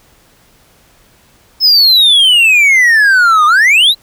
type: exponential two-way sweep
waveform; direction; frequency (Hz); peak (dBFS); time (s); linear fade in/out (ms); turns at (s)
triangle; down then up; 5260 to 1192 to 4101; -3; 1.6-3.95; 50; 3.46
effects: pink hiss -48 dBFS RMS until 4.02 s